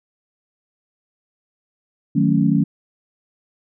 sine chord, D# half-diminished seventh, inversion none, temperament equal, 155.56 / 185 / 220 / 277.2 Hz, D#3 / F#3 / A3 / C#4, 0 / 0 / 0 / 0 cents, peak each -19 dBFS, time 2.15-2.64 s, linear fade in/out 10 ms, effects none

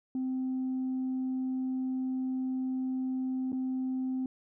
sine tone with dropouts, 259.2 Hz, C4, 16 cents flat, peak -28 dBFS, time 0.15-4.26 s, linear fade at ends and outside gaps 2 ms, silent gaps 3.52-3.528 s, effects tanh soft clip ceiling -27 dBFS

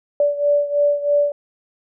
sine beating tone pair, 579 / 582.1 Hz, D5 / D5, -25 / -15 cents, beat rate 3.1 Hz, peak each -16 / -20 dBFS, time 0.2-1.32 s, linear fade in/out 2 ms, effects none

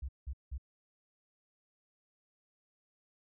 sine tone bursts, 65.8 Hz, C2, 10 cents sharp, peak -36 dBFS, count 3, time 0.02-0.581 s, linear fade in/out 10 ms, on 67 ms, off 180 ms, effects none

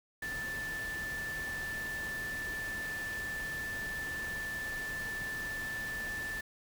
sine tone in noise, 1760 Hz, A6, in tune, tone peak -36 dBFS, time 0.22-6.41 s, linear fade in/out 5 ms, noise pink, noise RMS -45 dBFS, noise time 0.22-6.41 s, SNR +6 dB, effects none

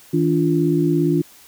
sine tone cluster, 159.5 / 289.4 / 346.8 Hz, D#3 / D4 / F4, +43 / -25 / -12 cents, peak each -19 dBFS, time 0.13-1.22 s, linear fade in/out 10 ms, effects white hiss -47 dBFS RMS until 1.47 s

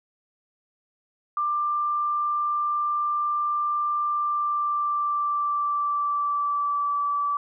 sine tone with pitch glide, 1186 to 1155.6 Hz, D6 to D6, +17 to -28 cents, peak -22 dBFS, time 1.37-7.37 s, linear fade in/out 2 ms, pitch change -45 cents, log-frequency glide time 4.05-6.98 s, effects none

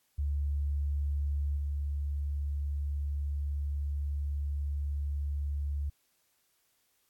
sine tone with level steps, 71.8 Hz, D2, 39 cents flat, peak -28 / -30 dBFS, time 0.18-5.9 s, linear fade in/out 10 ms, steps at 1.56 s, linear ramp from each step 20 ms, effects white hiss -73 dBFS RMS until 7.09 s + AAC 64 kbps

